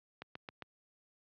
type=click train; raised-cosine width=0.3 ms; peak=-27 dBFS; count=4; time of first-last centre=0.22-0.623 s; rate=7.45 Hz; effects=high-pass 100 Hz 12 dB/octave + low-pass 4000 Hz 12 dB/octave